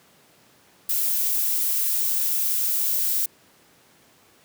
violet noise, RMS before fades -23 dBFS, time 0.89-3.26 s, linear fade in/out 5 ms, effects pink hiss -56 dBFS RMS until 4.44 s + high-pass 150 Hz 12 dB/octave

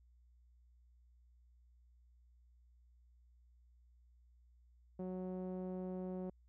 sawtooth tone with low-pass filter, 184.4 Hz, F#3, 6 cents flat, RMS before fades -43 dBFS, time 4.99-6.3 s, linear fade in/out 5 ms, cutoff 540 Hz, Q 1.4, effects added 60 Hz sine -64 dBFS peak until 6.48 s

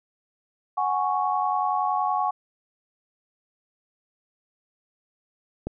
sine chord, F# suspended second, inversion none, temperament equal, 740 / 830.6 / 1108.7 Hz, F#5 / G#5 / C#6, 0 / 0 / 0 cents, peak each -26 dBFS, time 0.77-2.31 s, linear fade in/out 10 ms
click, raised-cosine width 2 ms, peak -16 dBFS, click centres 5.67 s
effects none

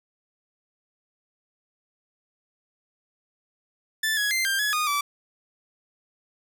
sawtooth tone with pitch steps, 1757 / 1673 / 2084 / 1587 / 1691 / 1230 / 1157 Hz, A6 / G#6 / C7 / G6 / G#6 / D#6 / D6, -3 / +12 / -7 / +21 / +31 / -20 / -26 cents, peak -19 dBFS, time 4.03-5.01 s, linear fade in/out 5 ms, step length 140 ms, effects none

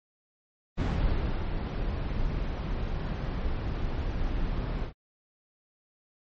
brown noise with ADSR envelope, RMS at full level -25 dBFS, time 0.77-4.93 s, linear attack 28 ms, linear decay 680 ms, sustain -5 dB, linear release 95 ms, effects low-pass 4000 Hz 12 dB/octave + MP3 32 kbps

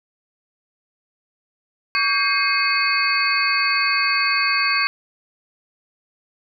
sine tone cluster, 1136 / 1594 / 2147 / 2532 / 4491 Hz, C#6 / G6 / C7 / D#7 / C#8, +42 / +28 / +44 / +30 / +22 cents, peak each -23 dBFS, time 1.95-4.87 s, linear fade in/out 0 ms, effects none

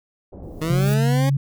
pink low-pass noise, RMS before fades -36 dBFS, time 0.32-0.93 s, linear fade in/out 10 ms, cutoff 620 Hz, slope 24 dB/octave
blue noise with exponential growth, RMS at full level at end -33 dBFS, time 0.43-0.94 s, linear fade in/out 1 ms, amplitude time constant 110 ms
20% pulse linear sweep, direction up, 153.7 to 277.2 Hz, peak -17 dBFS, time 0.61-1.3 s, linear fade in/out 10 ms
sine tone, 138.59 Hz, C#3, in tune, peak -16 dBFS, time 0.7-1.37 s, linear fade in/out 5 ms
effects none

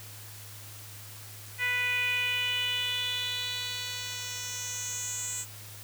10% pulse tone with band-pass filter sweep, 493.9 Hz, B4, in tune, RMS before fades -32 dBFS, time 1.58-5.46 s, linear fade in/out 50 ms, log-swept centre 2100 to 7700 Hz, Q 4.4, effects added 104 Hz sine -47 dBFS peak until 5.83 s + white hiss -47 dBFS RMS until 5.83 s

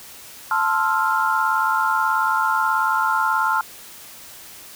sine chord, F major seventh, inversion first, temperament equal, 880 / 1046.5 / 1318.5 / 1396.9 Hz, A5 / C6 / E6 / F6, 0 / 0 / 0 / 0 cents, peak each -22 / -23 / -25 / -21 dBFS, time 0.51-3.61 s, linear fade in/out 2 ms, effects white hiss -41 dBFS RMS until 4.75 s

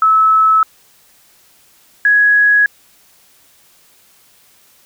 sine tone pair in turn, 1300 / 1669.6 Hz, E6 / G#6, -24 / +9 cents, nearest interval major third, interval 433 cents, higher second, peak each -7 dBFS, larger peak neither, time 0.02-0.63 / 2.05-2.66 s, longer neither, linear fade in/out 2 ms, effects white hiss -50 dBFS RMS until 4.85 s

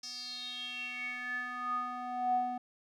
square tone with band-pass filter sweep, 247.7 Hz, B3, 5 cents sharp, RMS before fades -37 dBFS, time 0.03-2.58 s, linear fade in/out 5 ms, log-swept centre 5400 to 600 Hz, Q 8.5, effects none

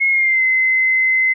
sine tone with pitch glide, 2164 to 2054 Hz, C#7 to C7, -42 to -33 cents, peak -12 dBFS, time 0-1.34 s, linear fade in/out 20 ms, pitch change -91 cents, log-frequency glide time 0.1-0.43 s, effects none

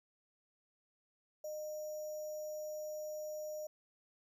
sine tone with sample-and-hold, 610 Hz, D#5, 34 cents flat, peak -40 dBFS, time 1.44-3.67 s, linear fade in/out 5 ms, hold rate 6300 Hz, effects none

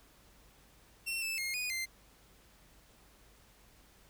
sawtooth tone with pitch steps, 2710 / 2633 / 2140 / 2473 / 2085 Hz, E7 / E7 / C7 / D#7 / C7, +47 / -3 / +38 / -11 / -7 cents, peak -31 dBFS, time 1.06-1.86 s, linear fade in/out 20 ms, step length 160 ms, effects added 50 Hz sine -66 dBFS peak until 4.09 s + pink hiss -63 dBFS RMS until 4.09 s

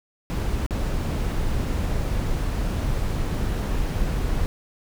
brown noise with dropouts, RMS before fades -24 dBFS, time 0.3-4.46 s, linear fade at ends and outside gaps 0 ms, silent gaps 0.664-0.708 s, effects none

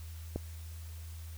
click, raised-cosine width 2 ms, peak -21 dBFS, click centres 0.36 s, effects added 81 Hz sine -42 dBFS peak until 1.37 s + white hiss -56 dBFS RMS until 1.37 s

